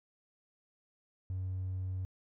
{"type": "tone", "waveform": "triangle", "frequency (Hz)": 93.4, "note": "F#2", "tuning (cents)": 17, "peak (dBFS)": -31, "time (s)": [1.3, 2.05], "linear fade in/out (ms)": 0, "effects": ["tanh soft clip ceiling -30 dBFS"]}